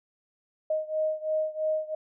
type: beating tone pair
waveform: sine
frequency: 622.3 / 625.3 Hz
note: D#5 / D#5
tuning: 0 / +8 cents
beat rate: 3 Hz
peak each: -28 / -30 dBFS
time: 0.7-1.95 s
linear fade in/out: 5 ms
effects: none